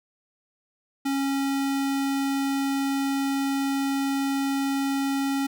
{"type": "tone", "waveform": "square", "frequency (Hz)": 274.7, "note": "C#4", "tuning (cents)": -16, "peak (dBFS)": -24, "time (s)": [1.05, 5.47], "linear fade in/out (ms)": 10, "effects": []}